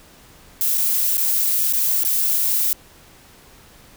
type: noise with dropouts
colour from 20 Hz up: violet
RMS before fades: -19 dBFS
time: 0.61-2.73 s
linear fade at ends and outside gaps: 0 ms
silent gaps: 0.774-0.778 / 1.171-1.179 / 1.727-1.735 / 2.035-2.049 s
effects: pink hiss -48 dBFS RMS until 3.96 s